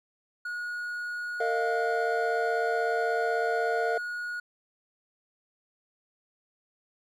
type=tone; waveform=triangle; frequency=1449 Hz; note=F#6; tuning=37 cents flat; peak=-30 dBFS; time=0.45-4.4 s; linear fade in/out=5 ms
type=chord; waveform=triangle; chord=Bb suspended fourth; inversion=none; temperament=equal with one note detuned; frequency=457.1 / 622.3 / 698.5 Hz; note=Bb4 / Eb5 / F5; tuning=-34 / 0 / 0 cents; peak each=-27 / -32 / -27 dBFS; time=1.4-3.98 s; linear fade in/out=5 ms
effects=none